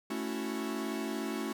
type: chord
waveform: 45% pulse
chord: F# minor seventh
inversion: first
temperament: equal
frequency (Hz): 220 / 277.2 / 329.6 / 370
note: A3 / C#4 / E4 / F#4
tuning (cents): 0 / 0 / 0 / 0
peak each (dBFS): -38 / -39 / -40 / -40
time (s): 0.1-1.53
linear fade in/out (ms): 5
effects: none